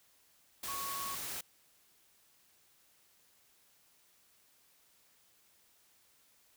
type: tone in noise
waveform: sine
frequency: 1108.7 Hz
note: C#6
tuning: in tune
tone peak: -40 dBFS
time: 0.68-1.15 s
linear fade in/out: 5 ms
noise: white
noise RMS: -41 dBFS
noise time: 0.63-1.41 s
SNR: -2 dB
effects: white hiss -68 dBFS RMS until 6.56 s